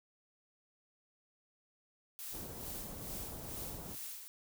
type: noise with tremolo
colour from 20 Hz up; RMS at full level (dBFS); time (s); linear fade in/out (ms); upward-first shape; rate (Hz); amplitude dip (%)
blue; -44; 2.19-4.28; 0; sine; 2.3; 55
type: low-pass noise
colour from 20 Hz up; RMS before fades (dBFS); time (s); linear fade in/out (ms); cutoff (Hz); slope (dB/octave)
pink; -48; 2.31-3.97; 50; 870; 12
effects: none